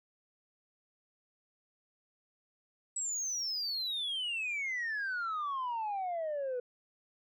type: exponential sweep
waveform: sine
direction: down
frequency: 7902 to 484.5 Hz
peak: -31 dBFS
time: 2.96-6.6 s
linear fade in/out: 5 ms
effects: tanh soft clip ceiling -31 dBFS